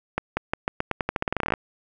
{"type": "accelerating click train", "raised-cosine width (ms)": 0.5, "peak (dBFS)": -8, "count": 20, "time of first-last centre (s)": [0.18, 1.538], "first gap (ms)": 190, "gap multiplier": 0.87, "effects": []}